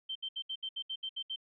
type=tone bursts; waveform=sine; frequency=3121 Hz; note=G7; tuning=8 cents flat; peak=-35 dBFS; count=10; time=0.09-1.361 s; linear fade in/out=10 ms; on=65 ms; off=69 ms; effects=none